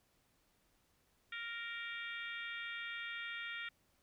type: harmonic tone with a mistuned harmonic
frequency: 466.2 Hz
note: A#4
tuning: in tune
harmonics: 3 / 4 / 5 / 6 / 7 / 8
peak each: -47 / -46 / -47 / -53 / -52 / -54 dBFS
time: 1.32-3.69 s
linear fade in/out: 5 ms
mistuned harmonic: 8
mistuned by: -50 cents
effects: pink hiss -75 dBFS RMS until 4.02 s